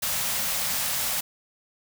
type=band-stop noise; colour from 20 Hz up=white; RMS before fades=-27 dBFS; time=0.02-1.21 s; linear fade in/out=10 ms; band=250 to 490 Hz; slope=48 dB/octave; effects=none